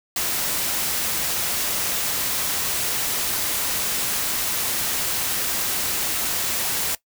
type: noise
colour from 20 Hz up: white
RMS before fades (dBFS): -24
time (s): 0.16-6.95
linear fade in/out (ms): 2
effects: noise-tail reverb RT60 0.1 s tail -19 dB re dry